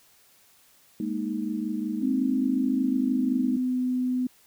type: chord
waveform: sine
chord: Ab suspended second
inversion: none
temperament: equal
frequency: 207.7 / 233.1 / 311.1 Hz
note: Ab3 / Bb3 / Eb4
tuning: 0 / 0 / 0 cents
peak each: -31 dBFS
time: 1-3.57 s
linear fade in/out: 2 ms
type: tone with pitch glide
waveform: sine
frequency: 261.8 to 252.4 Hz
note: C4 to B3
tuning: +1 to +38 cents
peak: -23 dBFS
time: 2.02-4.27 s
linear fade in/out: 5 ms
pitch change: -63 cents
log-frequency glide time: 2.75-3.78 s
effects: white hiss -59 dBFS RMS until 4.46 s